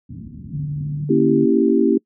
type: low-pass noise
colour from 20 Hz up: white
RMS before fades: -33 dBFS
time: 0.09-1.05 s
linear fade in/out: 10 ms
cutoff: 260 Hz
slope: 48 dB/octave
type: tone with pitch glide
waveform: sine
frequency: 146.83 to 147.85 Hz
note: D3 to D3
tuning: 0 to +12 cents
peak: -22 dBFS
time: 0.53-1.46 s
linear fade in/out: 20 ms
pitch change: +12 cents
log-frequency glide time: 0.83-1.11 s
type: chord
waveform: sine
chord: A# diminished seventh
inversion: none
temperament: equal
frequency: 233.1 / 277.2 / 329.6 / 392 Hz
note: A#3 / C#4 / E4 / G4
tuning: 0 / 0 / 0 / 0 cents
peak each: -18 dBFS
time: 1.09-1.98 s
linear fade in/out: 10 ms
effects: noise-tail reverb RT60 0.1 s tail -26 dB re dry + high-pass 80 Hz 12 dB/octave